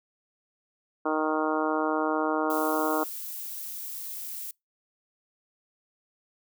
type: harmonic tone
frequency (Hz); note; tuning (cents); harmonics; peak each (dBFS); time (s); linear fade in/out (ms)
155.56; D#3; 0; 2 / 3 / 4 / 5 / 6 / 7 / 8 / 9; -29 / -31 / -32 / -33 / -34 / -34 / -35 / -36; 1.05-3.04; 10
type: noise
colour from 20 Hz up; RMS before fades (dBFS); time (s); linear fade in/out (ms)
violet; -37; 2.5-4.51; 2
effects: noise-tail reverb RT60 0.2 s tail -26 dB re dry